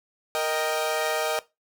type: chord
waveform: sawtooth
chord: Eb major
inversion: second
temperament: equal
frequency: 466.2 / 622.3 / 784 Hz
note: Bb4 / Eb5 / G5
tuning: 0 / 0 / 0 cents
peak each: -25 / -23 / -27 dBFS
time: 0.35-1.39 s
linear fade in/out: 0 ms
effects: noise-tail reverb RT60 0.2 s tail -17 dB re dry